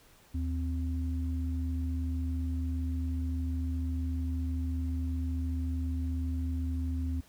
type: tone pair together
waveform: sine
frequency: 77.4 / 260.3 Hz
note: D#2 / C4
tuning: -9 / -9 cents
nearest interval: octave + major sixth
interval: 2100 cents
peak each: -30 / -37 dBFS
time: 0.34-7.21 s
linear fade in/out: 10 ms
effects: pink hiss -60 dBFS RMS until 7.28 s